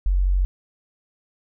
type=tone; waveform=sine; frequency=46.25 Hz; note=F#1; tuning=in tune; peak=-16 dBFS; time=0.06-0.45 s; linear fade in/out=0 ms; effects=none